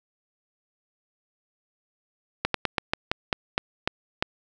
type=slowing click train; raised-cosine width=0.3 ms; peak=-6 dBFS; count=10; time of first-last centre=2.45-4.225 s; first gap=93 ms; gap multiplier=1.18; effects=none